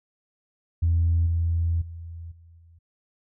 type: tone with level steps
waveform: sine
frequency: 83.8 Hz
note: E2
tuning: 29 cents sharp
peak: -17 / -20 / -35 / -48 / -50 dBFS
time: 0.82-2.79 s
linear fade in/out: 10 ms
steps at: 1.26 / 1.81 / 2.31 / 2.58 s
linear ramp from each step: 10 ms
effects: tanh soft clip ceiling -14 dBFS